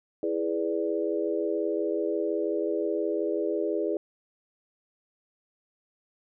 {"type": "chord", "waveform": "sine", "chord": "E dominant seventh", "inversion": "none", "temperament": "equal", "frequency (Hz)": [329.6, 415.3, 493.9, 587.3], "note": ["E4", "G#4", "B4", "D5"], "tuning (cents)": [0, 0, 0, 0], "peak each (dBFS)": [-30, -29, -33, -33], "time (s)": [0.23, 3.97], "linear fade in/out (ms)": 2, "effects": []}